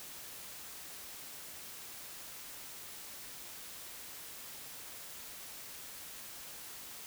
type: silence
effects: white hiss -48 dBFS RMS until 7.06 s